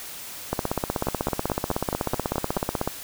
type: two click trains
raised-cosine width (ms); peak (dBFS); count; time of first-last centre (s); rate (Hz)
1; -11 / -9; 8 / 39; 1.07-2.572 / 0.53-2.876; 4.66 / 16.2
effects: white hiss -38 dBFS RMS until 3.03 s